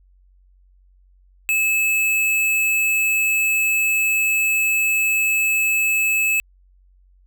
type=tone; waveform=square; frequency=2601 Hz; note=E7; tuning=24 cents flat; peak=-17 dBFS; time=1.49-6.4 s; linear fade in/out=0 ms; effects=added 46 Hz sine -51 dBFS peak until 7.26 s